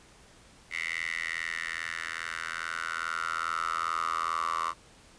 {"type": "tone with high-pass filter sweep", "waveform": "10% pulse", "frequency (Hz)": 82.41, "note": "E2", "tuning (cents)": 0, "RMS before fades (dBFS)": -33, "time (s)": [0.7, 4.74], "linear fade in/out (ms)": 50, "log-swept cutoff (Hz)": [2100, 1100], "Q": 8, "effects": ["pink hiss -56 dBFS RMS until 5.18 s", "resampled to 22050 Hz"]}